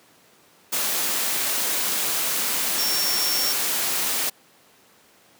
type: tone in noise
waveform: sine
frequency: 5480 Hz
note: F8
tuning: 34 cents flat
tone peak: -24 dBFS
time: 2.78-3.53 s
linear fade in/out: 10 ms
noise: white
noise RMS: -24 dBFS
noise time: 0.72-4.3 s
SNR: -3 dB
effects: pink hiss -55 dBFS RMS until 5.39 s + high-pass 200 Hz 12 dB/octave